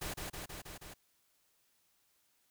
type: noise with echo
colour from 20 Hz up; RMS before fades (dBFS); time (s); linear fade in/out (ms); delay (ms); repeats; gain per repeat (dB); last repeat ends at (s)
pink; -40; 0.01-0.14; 10; 160; 5; -2; 0.94
effects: white hiss -74 dBFS RMS until 2.5 s